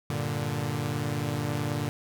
sawtooth chord, G minor, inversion none, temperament equal, 98 / 116.54 / 146.83 Hz, G2 / Bb2 / D3, 0 / 0 / 0 cents, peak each -32 / -28 / -27 dBFS, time 0.1-1.89 s, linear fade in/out 0 ms, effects none

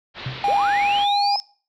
white low-pass noise, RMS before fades -35 dBFS, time 0.14-1.07 s, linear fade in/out 50 ms, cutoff 4200 Hz, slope 48 dB/octave
sine tone with exponential decay, 129.5 Hz, C3, 17 cents flat, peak -22 dBFS, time 0.26-0.49 s, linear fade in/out 5 ms, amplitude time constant 49 ms
triangle tone with pitch glide, 807 to 812.1 Hz, G#5 to G#5, -50 to -39 cents, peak -15 dBFS, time 0.44-1.36 s, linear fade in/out 2 ms, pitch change +11 cents, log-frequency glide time 0.54-0.77 s
sine linear sweep, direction up, 422.1 to 5290 Hz, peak -23 dBFS, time 0.48-1.4 s, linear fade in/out 0 ms
effects noise-tail reverb RT60 0.4 s tail -21 dB re dry

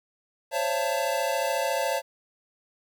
square tone cluster, 529 / 563 / 675 / 888 Hz, C5 / C#5 / E5 / A5, +19 / +27 / +41 / +16 cents, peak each -31 dBFS, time 0.51-2.02 s, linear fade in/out 50 ms, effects 10-bit

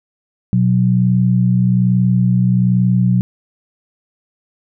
sine tone pair together, 122.8 / 183.99 Hz, B2 / F#3, -9 / -9 cents, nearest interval perfect fifth, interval 700 cents, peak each -13 dBFS, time 0.53-3.21 s, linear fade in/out 0 ms, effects none

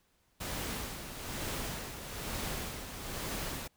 pink noise with tremolo, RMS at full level -37 dBFS, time 0.4-3.68 s, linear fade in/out 10 ms, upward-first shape sine, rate 1.1 Hz, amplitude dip 55%, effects pink hiss -72 dBFS RMS until 3.76 s

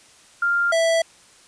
sine / square tone pair in turn, 1396.9 / 659.2 Hz, F6 / E5, 0 / 0 cents, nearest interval octave + minor second, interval 1300 cents, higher first, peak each -17 dBFS, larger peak neither, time 0.42-0.72 / 0.72-1.02 s, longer neither, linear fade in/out 5 ms, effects white hiss -51 dBFS RMS until 1.47 s + resampled to 22050 Hz

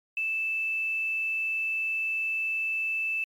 sine tone with quantisation, 2637 Hz, E7, in tune, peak -26 dBFS, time 0.17-3.24 s, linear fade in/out 2 ms, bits 9, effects MP3 96 kbps

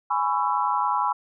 sine chord, C# minor seventh, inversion second, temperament just, 831.5 / 997.9 / 1108.7 / 1330.5 Hz, G#5 / B5 / C#6 / E6, +2 / +18 / 0 / +16 cents, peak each -26 / -24 / -28 / -29 dBFS, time 0.1-1.13 s, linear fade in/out 10 ms, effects none

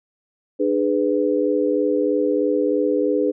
sine chord, G# diminished, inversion second, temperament just, 299 / 415.3 / 498.4 Hz, D4 / G#4 / B4, +31 / 0 / +16 cents, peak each -21 dBFS, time 0.59-3.32 s, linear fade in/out 20 ms, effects none

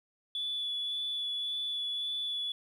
sine tone with vibrato, 3442 Hz, A7, 39 cents flat, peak -31 dBFS, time 0.35-2.52 s, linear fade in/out 2 ms, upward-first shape sine, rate 1.8 Hz, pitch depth 12 cents each way, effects tanh soft clip ceiling -27 dBFS + 11-bit

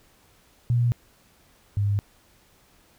sine tone pair in turn, 120 / 101.53 Hz, B2 / G#2, -49 / -39 cents, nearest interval minor third, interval 290 cents, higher first, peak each -18 / -20 dBFS, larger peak first, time 0.7-0.92 / 1.77-1.99 s, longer neither, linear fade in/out 0 ms, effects pink hiss -59 dBFS RMS until 2.98 s

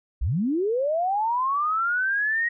sine linear sweep, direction up, 43.65 to 1898 Hz, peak -21 dBFS, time 0.21-2.49 s, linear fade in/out 10 ms, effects none

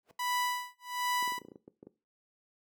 brown noise with exponential growth, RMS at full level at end -39 dBFS, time 0.03-0.11 s, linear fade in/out 1 ms, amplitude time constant 16 ms
sawtooth tone with tremolo, 987.8 Hz, B5, in tune, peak -25 dBFS, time 0.19-1.39 s, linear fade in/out 5 ms, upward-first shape sine, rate 1.3 Hz, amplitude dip 100%
clicks, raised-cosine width 3 ms, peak -27 dBFS, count 12, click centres 1.226 / 1.277 / 1.321 / 1.38 / 1.417 / 1.45 / 1.485 / 1.518 / 1.558 / 1.679 / 1.829 / 1.87 s
effects noise-tail reverb RT60 0.3 s tail -17 dB re dry + high-pass 400 Hz 12 dB/octave

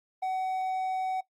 triangle tone, 752 Hz, F#5, 28 cents sharp, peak -26 dBFS, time 0.22-1.21 s, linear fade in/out 10 ms, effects noise-tail reverb RT60 0.1 s tail -17 dB re dry + Opus 32 kbps

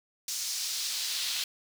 brown noise with high-pass filter sweep, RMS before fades -33 dBFS, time 0.28-1.44 s, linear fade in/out 2 ms, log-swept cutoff 5800 to 3700 Hz, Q 1.8, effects none

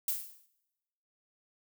violet noise with exponential decay, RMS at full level -29 dBFS, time 0.08-0.46 s, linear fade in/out 2 ms, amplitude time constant 81 ms, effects noise-tail reverb RT60 1.0 s tail -21 dB re dry

